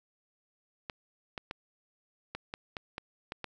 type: clicks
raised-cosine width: 0.3 ms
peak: -21 dBFS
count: 9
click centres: 0.898 / 1.378 / 1.511 / 2.35 / 2.539 / 2.768 / 2.981 / 3.321 / 3.443 s
effects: none